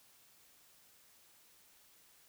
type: silence
effects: white hiss -65 dBFS RMS until 2.28 s